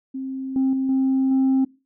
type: tone with level steps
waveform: sine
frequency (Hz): 265.1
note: C4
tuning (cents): +23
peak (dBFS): -26 / -15 / -19 / -15 / -13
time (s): 0.14-1.65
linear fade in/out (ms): 10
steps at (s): 0.56 / 0.73 / 0.89 / 1.31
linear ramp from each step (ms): 2
effects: noise-tail reverb RT60 0.3 s tail -23 dB re dry + tanh soft clip ceiling -14 dBFS